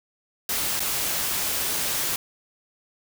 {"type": "noise with dropouts", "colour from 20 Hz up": "white", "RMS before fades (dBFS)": -26, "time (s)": [0.49, 2.16], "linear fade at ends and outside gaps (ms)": 2, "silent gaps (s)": [0.795, 0.803], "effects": []}